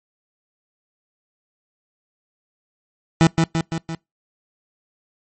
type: tone with echo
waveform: 30% pulse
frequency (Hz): 163.7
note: E3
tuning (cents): -12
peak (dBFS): -7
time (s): 3.21-3.27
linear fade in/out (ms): 0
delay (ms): 170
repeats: 4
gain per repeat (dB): -4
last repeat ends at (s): 3.95
effects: noise-tail reverb RT60 0.2 s tail -25 dB re dry + MP3 32 kbps